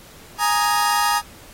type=chord; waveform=sawtooth; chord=Ab suspended second; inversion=none; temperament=just; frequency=830.6 / 934.4 / 1245.9 Hz; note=Ab5 / Bb5 / Eb6; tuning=0 / +4 / +2 cents; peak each=-17 dBFS; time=0.38-1.22 s; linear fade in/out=50 ms; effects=pink hiss -45 dBFS RMS until 1.53 s + AAC 48 kbps